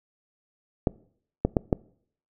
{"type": "clicks", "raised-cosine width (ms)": 2, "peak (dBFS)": -7, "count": 4, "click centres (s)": [0.872, 1.45, 1.568, 1.728], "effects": ["noise-tail reverb RT60 0.6 s tail -23 dB re dry"]}